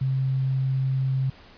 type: tone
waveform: sine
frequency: 132.7 Hz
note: C3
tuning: 25 cents sharp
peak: -21 dBFS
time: 0.01-1.3 s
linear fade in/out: 5 ms
effects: pink hiss -50 dBFS RMS until 1.57 s + resampled to 11025 Hz